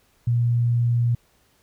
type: tone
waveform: sine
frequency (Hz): 119.1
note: A#2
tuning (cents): +38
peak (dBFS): -17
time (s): 0.27-1.15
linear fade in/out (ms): 5
effects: pink hiss -62 dBFS RMS until 1.62 s